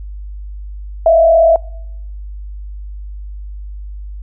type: tone with frequency modulation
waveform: sine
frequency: 659.3 Hz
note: E5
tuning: in tune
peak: -5 dBFS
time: 1.06-1.56 s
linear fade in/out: 2 ms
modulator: 36.3 Hz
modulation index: 0.6
effects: noise-tail reverb RT60 0.8 s tail -25 dB re dry + added 50 Hz sine -25 dBFS peak until 4.22 s